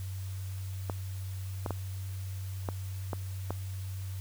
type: clicks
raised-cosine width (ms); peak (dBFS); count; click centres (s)
1; -19; 6; 0.898 / 1.662 / 1.707 / 2.688 / 3.132 / 3.506
effects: added 95 Hz sine -35 dBFS peak until 4.2 s + white hiss -52 dBFS RMS until 4.2 s